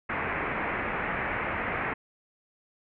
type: low-pass noise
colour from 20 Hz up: white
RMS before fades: -31 dBFS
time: 0.09-1.94 s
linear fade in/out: 10 ms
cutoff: 2300 Hz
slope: 48 dB/octave
effects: none